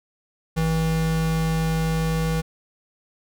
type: tone pair together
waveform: square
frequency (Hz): 53.86 / 161.4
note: A1 / E3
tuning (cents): -36 / -36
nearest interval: octave + perfect fifth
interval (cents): 1900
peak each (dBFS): -28 / -22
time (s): 0.56-2.42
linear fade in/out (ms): 20
effects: none